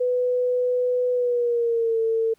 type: tone with pitch glide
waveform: sine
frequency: 496.8 to 450.3 Hz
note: B4 to A4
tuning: +10 to +40 cents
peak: -19 dBFS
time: 0-2.34 s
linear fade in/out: 10 ms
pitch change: -170 cents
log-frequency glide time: 1.12-1.99 s
effects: pink hiss -64 dBFS RMS until 2.38 s